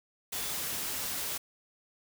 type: tone in noise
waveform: sine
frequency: 3473 Hz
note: A7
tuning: 23 cents flat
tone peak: -46 dBFS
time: 0.33-0.53 s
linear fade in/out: 10 ms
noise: white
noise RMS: -35 dBFS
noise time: 0.32-1.38 s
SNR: -14 dB
effects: none